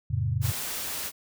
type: chord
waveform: sine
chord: F augmented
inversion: none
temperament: equal with one note detuned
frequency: 87.31 / 110 / 135.74 Hz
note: F2 / A2 / C#3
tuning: 0 / 0 / -36 cents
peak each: -30 / -27 / -29 dBFS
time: 0.1-0.52 s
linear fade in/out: 10 ms
type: noise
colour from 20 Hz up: white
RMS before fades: -33 dBFS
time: 0.41-1.12 s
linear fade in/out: 50 ms
effects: none